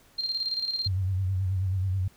sine tone with tremolo, 4186 Hz, C8, in tune, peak -25 dBFS, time 0.18-0.88 s, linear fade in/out 10 ms, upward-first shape square, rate 18 Hz, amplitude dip 55%
sine tone with vibrato, 94.3 Hz, F#2, 33 cents sharp, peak -24 dBFS, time 0.86-2.08 s, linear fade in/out 5 ms, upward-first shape sine, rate 9.3 Hz, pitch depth 63 cents each way
effects pink hiss -59 dBFS RMS until 2.16 s

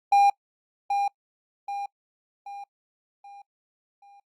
triangle tone with echo, 804 Hz, G5, 44 cents sharp, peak -13 dBFS, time 0.12-0.3 s, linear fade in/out 5 ms, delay 780 ms, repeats 5, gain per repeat -7 dB, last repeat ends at 4.2 s, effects noise-tail reverb RT60 0.1 s tail -25 dB re dry + Opus 48 kbps

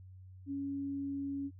sine tone, 278.3 Hz, C#4, 7 cents sharp, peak -35 dBFS, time 0.46-1.51 s, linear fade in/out 50 ms, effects added 93 Hz sine -50 dBFS peak until 1.59 s

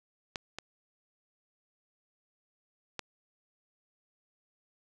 clicks, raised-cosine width 0.2 ms, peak -17 / -21 / -18 dBFS, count 3, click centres 0.358 / 0.586 / 2.993 s, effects none

